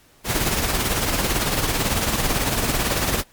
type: noise with tremolo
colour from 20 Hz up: pink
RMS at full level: -19 dBFS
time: 0.24-3.24 s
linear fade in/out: 50 ms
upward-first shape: triangle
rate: 18 Hz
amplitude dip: 55%
effects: pink hiss -54 dBFS RMS until 3.32 s + MP3 96 kbps